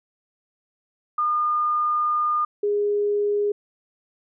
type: tone pair in turn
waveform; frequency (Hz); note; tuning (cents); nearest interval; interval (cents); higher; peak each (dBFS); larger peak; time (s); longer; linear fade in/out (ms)
sine; 1215 / 411.8; D#6 / G#4; -42 / -15; octave + perfect fifth; 1873; first; -19; neither; 1.18-2.45 / 2.63-3.52; first; 5
effects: none